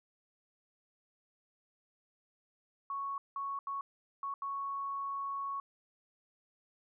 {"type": "tone bursts at uneven times", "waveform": "sine", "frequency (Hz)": 1108.7, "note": "C#6", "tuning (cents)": 0, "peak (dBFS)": -35, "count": 5, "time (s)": [[2.9, 3.18], [3.36, 3.59], [3.67, 3.81], [4.23, 4.34], [4.42, 5.6]], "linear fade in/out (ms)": 2, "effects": []}